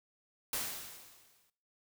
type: noise with exponential decay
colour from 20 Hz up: white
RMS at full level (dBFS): -34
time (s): 0.53-1.5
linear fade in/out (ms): 2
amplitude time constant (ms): 210
effects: noise-tail reverb RT60 0.5 s tail -18 dB re dry